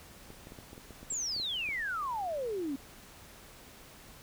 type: clicks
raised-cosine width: 2 ms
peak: -35 dBFS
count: 12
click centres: 0.304 / 0.471 / 0.521 / 0.588 / 0.731 / 0.779 / 0.907 / 1.03 / 1.122 / 1.364 / 1.399 / 1.689 s
type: exponential sweep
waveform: sine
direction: down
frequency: 7800 to 261.6 Hz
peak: -32 dBFS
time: 1.1-2.76 s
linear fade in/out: 5 ms
effects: pink hiss -53 dBFS RMS until 4.22 s